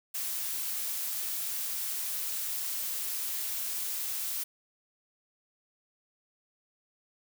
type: noise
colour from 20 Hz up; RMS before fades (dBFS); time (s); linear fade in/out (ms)
blue; -34; 0.14-4.44; 10
effects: none